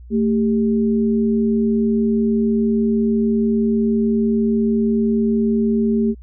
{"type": "tone pair together", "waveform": "sine", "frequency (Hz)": [223.8, 397.5], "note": ["A3", "G4"], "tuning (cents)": [30, 24], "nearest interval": "minor seventh", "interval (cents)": 994, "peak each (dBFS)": [-15, -21], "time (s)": [0.1, 6.15], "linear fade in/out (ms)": 50, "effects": ["added 60 Hz sine -36 dBFS peak until 6.22 s"]}